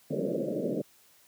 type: band-pass noise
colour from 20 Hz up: white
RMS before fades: -31 dBFS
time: 0.1-0.82 s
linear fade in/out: 10 ms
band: 140 to 600 Hz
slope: 96 dB/octave
effects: white hiss -61 dBFS RMS until 1.27 s + high-pass 80 Hz 12 dB/octave